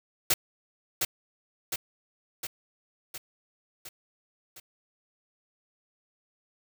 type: noise with echo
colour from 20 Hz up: white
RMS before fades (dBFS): -23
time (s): 0.3-0.34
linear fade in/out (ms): 5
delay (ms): 710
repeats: 6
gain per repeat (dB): -4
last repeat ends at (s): 4.6
effects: none